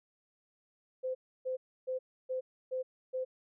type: tone bursts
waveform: sine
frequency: 515 Hz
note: C5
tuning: 28 cents flat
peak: -32 dBFS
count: 6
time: 1.03-3.25 s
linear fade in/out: 20 ms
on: 120 ms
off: 300 ms
effects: none